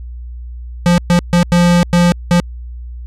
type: tone bursts at uneven times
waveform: square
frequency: 174.61 Hz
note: F3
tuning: in tune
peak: -8 dBFS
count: 6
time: 0.86-0.98 / 1.1-1.19 / 1.33-1.43 / 1.52-1.83 / 1.93-2.12 / 2.31-2.4 s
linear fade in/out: 0 ms
effects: added 60 Hz sine -25 dBFS peak until 3.06 s + low-pass 9000 Hz 12 dB/octave